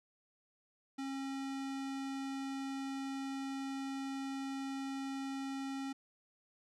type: tone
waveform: square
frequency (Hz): 271.1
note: C#4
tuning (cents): -38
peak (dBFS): -39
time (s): 0.98-5.93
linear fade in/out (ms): 10
effects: low-pass 8000 Hz 12 dB/octave